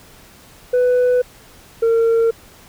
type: tone pair in turn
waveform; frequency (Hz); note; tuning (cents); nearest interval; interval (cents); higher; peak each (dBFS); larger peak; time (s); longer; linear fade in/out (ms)
sine; 496.7 / 457.5; B4 / A#4; +10 / -32; minor second; 142; first; -9; neither; 0.73-1.22 / 1.82-2.31; neither; 10
effects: tanh soft clip ceiling -11 dBFS + pink hiss -45 dBFS RMS until 2.68 s